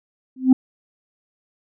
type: tone with exponential growth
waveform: sine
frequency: 259 Hz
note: C4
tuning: 17 cents flat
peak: -3 dBFS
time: 0.36-0.53 s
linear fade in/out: 5 ms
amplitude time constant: 36 ms
effects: tanh soft clip ceiling -5 dBFS